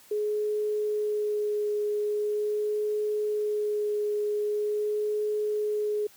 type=tone with vibrato; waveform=sine; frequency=420.1 Hz; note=G#4; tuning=20 cents sharp; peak=-25 dBFS; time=0.11-6.07 s; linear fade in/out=5 ms; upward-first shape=sine; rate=0.43 Hz; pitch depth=10 cents each way; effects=white hiss -55 dBFS RMS until 6.16 s + high-pass 60 Hz 12 dB/octave